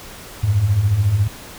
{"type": "beating tone pair", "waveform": "sine", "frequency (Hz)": [90.5, 104.5], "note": ["F#2", "G#2"], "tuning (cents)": [-38, 11], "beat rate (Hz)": 14, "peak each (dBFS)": [-21, -14], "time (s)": [0.43, 1.28], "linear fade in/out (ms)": 10, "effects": ["pink hiss -37 dBFS RMS until 1.58 s"]}